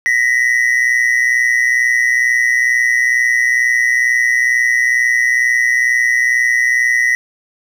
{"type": "tone pair together", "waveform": "triangle", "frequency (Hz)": [1873.8, 1996], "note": ["A#6", "B6"], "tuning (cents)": [8, 18], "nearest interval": "minor second", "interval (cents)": 110, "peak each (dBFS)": -12, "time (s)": [0.06, 7.15], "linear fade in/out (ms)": 0, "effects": []}